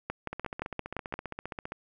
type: two click trains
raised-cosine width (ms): 0.5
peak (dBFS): -21 / -17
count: 22 / 7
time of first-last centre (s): 0.33-1.721 / 0.1-1.14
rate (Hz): 15.1 / 5.77
effects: none